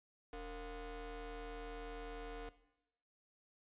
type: ring-modulated tone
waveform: 30% pulse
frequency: 249.8 Hz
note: B3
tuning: 20 cents sharp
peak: -39 dBFS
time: 0.33-2.49 s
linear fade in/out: 2 ms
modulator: 210 Hz
effects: noise-tail reverb RT60 0.9 s tail -17 dB re dry + resampled to 8000 Hz